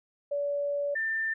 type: tone pair in turn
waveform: sine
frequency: 573 / 1787.9 Hz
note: D5 / A6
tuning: -43 / +27 cents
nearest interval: octave + minor sixth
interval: 1970 cents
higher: second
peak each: -27 dBFS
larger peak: neither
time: 0.31-0.95 / 0.95-1.34 s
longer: first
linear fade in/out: 10 ms
effects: none